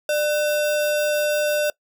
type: tone with sample-and-hold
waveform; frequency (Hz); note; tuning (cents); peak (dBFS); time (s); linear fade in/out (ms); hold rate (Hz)
sine; 597; D5; +28; -18; 0.09-1.7; 2; 2100
effects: noise-tail reverb RT60 0.1 s tail -23 dB re dry

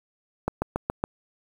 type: click train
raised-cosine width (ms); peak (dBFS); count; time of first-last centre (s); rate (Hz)
1; -10; 5; 0.48-1.039; 7.15
effects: 7-bit

